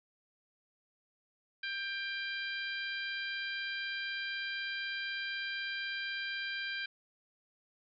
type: harmonic tone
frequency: 792 Hz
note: G5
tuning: 18 cents sharp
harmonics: 2 / 3 / 4 / 5 / 6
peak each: -38 / -42 / -44 / -46 / -48 dBFS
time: 1.63-6.86 s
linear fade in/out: 5 ms
effects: none